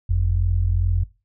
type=tone pair together; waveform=sine; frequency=46.99 / 89.5 Hz; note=F#1 / F2; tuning=+28 / +43 cents; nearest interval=major seventh; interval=1115 cents; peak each=-19 dBFS; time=0.09-1.04 s; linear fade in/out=10 ms; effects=noise-tail reverb RT60 0.3 s tail -20 dB re dry